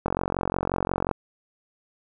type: click train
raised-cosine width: 1 ms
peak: -10 dBFS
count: 49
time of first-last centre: 0.06-1.113 s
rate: 45.6 Hz
effects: none